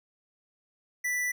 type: tone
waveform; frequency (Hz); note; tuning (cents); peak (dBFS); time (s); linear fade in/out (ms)
square; 1975.5; B6; 0; -28; 1.04-1.32; 10
effects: none